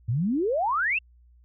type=exponential sweep; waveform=sine; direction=up; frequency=105.2 to 2794 Hz; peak=-22 dBFS; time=0.08-0.99 s; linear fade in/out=10 ms; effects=added 60 Hz sine -53 dBFS peak until 1.44 s